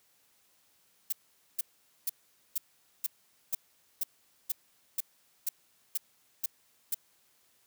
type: noise bursts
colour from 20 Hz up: violet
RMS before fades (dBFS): -30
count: 13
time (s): 1.1-6.945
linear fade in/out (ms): 5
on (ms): 25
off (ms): 460
effects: white hiss -68 dBFS RMS until 7.66 s + high-pass 60 Hz 12 dB/octave